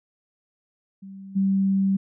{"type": "tone with level steps", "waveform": "sine", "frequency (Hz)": 194.1, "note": "G3", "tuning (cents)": -17, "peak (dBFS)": [-37, -18], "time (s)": [1.02, 1.97], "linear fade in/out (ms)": 10, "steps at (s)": 1.35, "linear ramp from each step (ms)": 20, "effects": []}